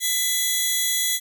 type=tone pair together; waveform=10% pulse; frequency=2003 / 3371 Hz; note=B6 / G#7; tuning=+24 / +25 cents; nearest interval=major sixth; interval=901 cents; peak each=-15 dBFS; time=0-1.2 s; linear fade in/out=50 ms; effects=none